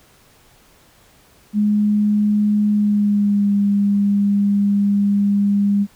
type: tone with pitch glide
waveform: sine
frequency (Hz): 208.7 to 201.9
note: G#3 to G#3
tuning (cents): +9 to -49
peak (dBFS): -13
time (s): 1.53-5.87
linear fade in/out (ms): 50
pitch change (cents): -58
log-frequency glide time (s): 2.7-3.53
effects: pink hiss -52 dBFS RMS until 5.95 s